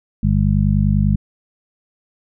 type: harmonic tone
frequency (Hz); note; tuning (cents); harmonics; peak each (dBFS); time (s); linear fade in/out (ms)
50.1; G1; +38; 1 / 2 / 3 / 4; -18 / -18 / -18 / -18; 0.23-1.16; 5
effects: none